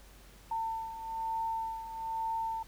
sine beating tone pair, 900 / 901.1 Hz, A5 / A5, +39 / +41 cents, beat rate 1.1 Hz, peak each -34 / -40 dBFS, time 0.51-2.63 s, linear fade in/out 5 ms, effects added 48 Hz sine -55 dBFS peak until 2.67 s + pink hiss -58 dBFS RMS until 2.67 s

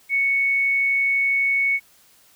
sine tone, 2217 Hz, C#7, in tune, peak -17 dBFS, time 0.09-1.8 s, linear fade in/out 50 ms, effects white hiss -55 dBFS RMS until 2.35 s

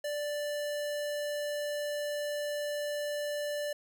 square tone, 587.3 Hz, D5, in tune, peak -33 dBFS, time 0.04-3.73 s, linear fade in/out 5 ms, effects none

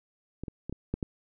clicks, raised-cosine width 3 ms, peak -23 / -24 / -22 / -23 / -16 / -18 dBFS, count 6, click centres 0.436 / 0.482 / 0.696 / 0.726 / 0.94 / 1.028 s, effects none

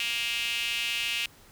sawtooth tone with high-pass filter, 234.4 Hz, A#3, 10 cents sharp, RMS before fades -30 dBFS, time 0-1.26 s, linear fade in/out 2 ms, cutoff 2700 Hz, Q 5.4, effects pink hiss -55 dBFS RMS until 1.51 s

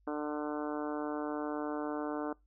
harmonic tone, 149.4 Hz, D3, 30 cents sharp, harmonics 2 / 3 / 4 / 5 / 6 / 7 / 8 / 9 / 10, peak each -36 / -40 / -42 / -44 / -46 / -47 / -48 / -49 / -50 dBFS, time 0.07-2.33 s, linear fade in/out 5 ms, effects noise-tail reverb RT60 0.2 s tail -23 dB re dry + added 50 Hz sine -65 dBFS peak until 2.46 s

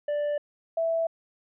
triangle / sine tone pair in turn, 587.3 / 659.2 Hz, D5 / E5, 0 / 0 cents, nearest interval major second, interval 200 cents, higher second, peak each -23 dBFS, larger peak neither, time 0.08-0.38 / 0.77-1.07 s, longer neither, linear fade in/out 5 ms, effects resampled to 8000 Hz

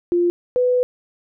sine tone pair in turn, 349 / 497.7 Hz, F4 / B4, -1 / +13 cents, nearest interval tritone, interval 614 cents, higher second, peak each -14 dBFS, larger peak neither, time 0.12-0.3 / 0.56-0.83 s, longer second, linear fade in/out 0 ms, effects none

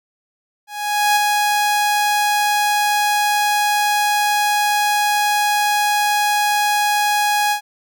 sawtooth tone with ADSR envelope, 830.6 Hz, G#5, in tune, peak -8 dBFS, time 0.67-7.61 s, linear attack 490 ms, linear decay 17 ms, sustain -3 dB, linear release 94 ms, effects none

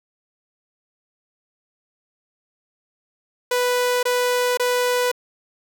sawtooth tone bursts, 493.9 Hz, B4, in tune, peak -14 dBFS, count 3, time 3.51-5.116 s, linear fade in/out 5 ms, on 520 ms, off 23 ms, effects none

